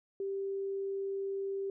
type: tone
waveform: sine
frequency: 392 Hz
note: G4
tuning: in tune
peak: -33 dBFS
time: 0.2-1.7 s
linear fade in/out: 2 ms
effects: none